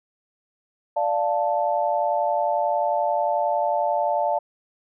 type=chord; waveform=sine; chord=D minor; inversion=none; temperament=equal; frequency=587.3 / 698.5 / 880 Hz; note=D5 / F5 / A5; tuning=0 / 0 / 0 cents; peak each=-24 dBFS; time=0.96-4.39 s; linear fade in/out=10 ms; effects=none